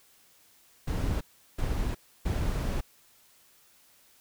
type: noise bursts at uneven times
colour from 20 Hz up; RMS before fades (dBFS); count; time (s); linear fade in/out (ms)
brown; -29; 3; 0.87-1.21 / 1.58-1.95 / 2.25-2.81; 10
effects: white hiss -61 dBFS RMS until 4.2 s